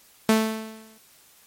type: tone with exponential decay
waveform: sawtooth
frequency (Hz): 220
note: A3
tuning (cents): 0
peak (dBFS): -10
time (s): 0.29-0.98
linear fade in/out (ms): 2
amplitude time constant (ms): 150
effects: white hiss -55 dBFS RMS until 1.46 s + MP3 64 kbps